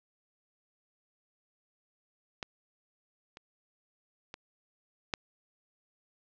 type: clicks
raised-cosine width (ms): 0.2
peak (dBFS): -18 / -29 / -24 / -12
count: 4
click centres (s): 2.428 / 3.371 / 4.341 / 5.138
effects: low-pass 5000 Hz 12 dB/octave